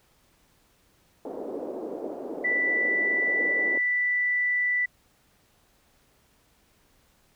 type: band-pass noise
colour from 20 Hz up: white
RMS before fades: -35 dBFS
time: 1.25-3.78 s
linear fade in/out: 2 ms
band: 290 to 540 Hz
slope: 24 dB/octave
type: tone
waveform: sine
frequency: 1975.5 Hz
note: B6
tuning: in tune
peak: -22 dBFS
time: 2.44-4.86 s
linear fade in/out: 10 ms
effects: pink hiss -64 dBFS RMS until 7.35 s